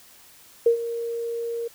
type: tone with ADSR envelope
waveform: sine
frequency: 466.2 Hz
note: A#4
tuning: in tune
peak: -12 dBFS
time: 0.66-1.68 s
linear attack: 5 ms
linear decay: 100 ms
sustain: -14 dB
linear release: 8 ms
effects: white hiss -51 dBFS RMS until 1.74 s